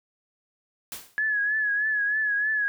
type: noise with exponential decay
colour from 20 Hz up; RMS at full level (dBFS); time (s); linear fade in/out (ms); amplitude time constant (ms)
white; -33; 0.92-1.21; 1; 62
type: tone with vibrato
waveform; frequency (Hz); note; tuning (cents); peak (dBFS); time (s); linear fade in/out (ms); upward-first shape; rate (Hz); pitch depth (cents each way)
sine; 1696; G#6; +36; -22; 1.18-2.68; 0; triangle; 3.2; 63
effects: none